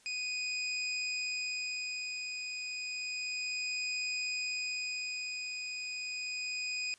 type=tone with tremolo; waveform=25% pulse; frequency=2489 Hz; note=D#7; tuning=in tune; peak=-29 dBFS; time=0.06-6.94 s; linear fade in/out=0 ms; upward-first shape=sine; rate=0.31 Hz; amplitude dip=40%; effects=white hiss -63 dBFS RMS until 6.98 s + resampled to 22050 Hz